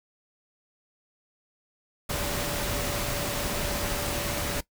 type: tone in noise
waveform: sine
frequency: 578 Hz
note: D5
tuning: 28 cents flat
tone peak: -36 dBFS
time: 2.09-4.61 s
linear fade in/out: 10 ms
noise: pink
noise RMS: -30 dBFS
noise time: 2.09-4.61 s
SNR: -9 dB
effects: noise-tail reverb RT60 0.1 s tail -18 dB re dry